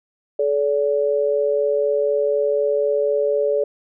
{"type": "tone pair together", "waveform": "sine", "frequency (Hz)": [430.1, 574.1], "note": ["A4", "D5"], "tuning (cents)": [-39, -39], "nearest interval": "perfect fourth", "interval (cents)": 500, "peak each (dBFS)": -19, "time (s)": [0.39, 3.64], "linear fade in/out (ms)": 5, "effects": []}